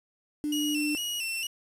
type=tone; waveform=sine; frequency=297.7 Hz; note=D4; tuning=24 cents sharp; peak=-27 dBFS; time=0.44-0.95 s; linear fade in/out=0 ms
type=tone with vibrato; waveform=sawtooth; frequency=2794 Hz; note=F7; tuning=in tune; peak=-27 dBFS; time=0.52-1.47 s; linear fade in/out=5 ms; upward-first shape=square; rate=2.2 Hz; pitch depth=63 cents each way
effects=resampled to 32000 Hz + 8-bit